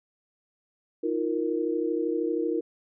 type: chord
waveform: sine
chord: Eb suspended second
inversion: none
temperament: equal with one note detuned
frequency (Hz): 316.4 / 349.2 / 466.2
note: Eb4 / F4 / Bb4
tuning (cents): +29 / 0 / 0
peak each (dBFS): -29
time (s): 1.03-2.61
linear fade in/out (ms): 10
effects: none